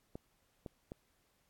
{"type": "clicks", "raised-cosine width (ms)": 2, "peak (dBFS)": -30, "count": 3, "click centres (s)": [0.155, 0.662, 0.919], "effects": ["pink hiss -75 dBFS RMS until 1.49 s", "AAC 64 kbps"]}